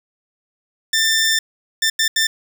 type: tone bursts at uneven times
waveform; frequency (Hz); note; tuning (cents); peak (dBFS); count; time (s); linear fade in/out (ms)
15% pulse; 1785; A6; +24; -8; 4; 0.93-1.39 / 1.82-1.9 / 1.99-2.08 / 2.16-2.27; 5
effects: none